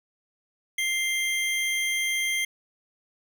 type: tone pair together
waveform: square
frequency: 2093 / 3211 Hz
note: C7 / G7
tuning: 0 / +41 cents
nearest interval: perfect fifth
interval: 741 cents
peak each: -26 / -31 dBFS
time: 0.78-2.45 s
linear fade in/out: 5 ms
effects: none